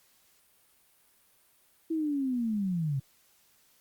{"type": "linear sweep", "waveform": "sine", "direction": "down", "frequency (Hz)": [329.6, 129.8], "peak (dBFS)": -27, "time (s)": [1.9, 3], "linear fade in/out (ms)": 10, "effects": ["white hiss -65 dBFS RMS until 3.8 s", "Opus 48 kbps"]}